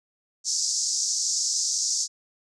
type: band-pass noise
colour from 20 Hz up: white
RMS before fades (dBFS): -26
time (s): 0.44-2.08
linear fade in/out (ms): 50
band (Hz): 5000 to 7100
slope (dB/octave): 48
effects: none